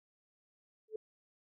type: tone with exponential growth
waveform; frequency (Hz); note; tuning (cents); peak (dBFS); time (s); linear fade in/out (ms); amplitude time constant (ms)
sine; 434.8; A4; -21; -33; 0.88-0.96; 5; 16
effects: none